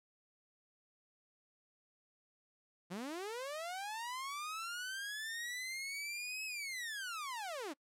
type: linear two-way sweep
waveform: sawtooth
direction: up then down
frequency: 164.81 to 2589 to 256.2 Hz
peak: -37 dBFS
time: 2.9-7.74 s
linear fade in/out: 20 ms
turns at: 6.45 s
effects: noise-tail reverb RT60 0.1 s tail -26 dB re dry + low-pass 12000 Hz 12 dB/octave